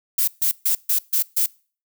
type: noise bursts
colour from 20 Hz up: violet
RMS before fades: -19 dBFS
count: 6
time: 0.18-1.462 s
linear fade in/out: 5 ms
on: 97 ms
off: 140 ms
effects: noise-tail reverb RT60 0.4 s tail -24 dB re dry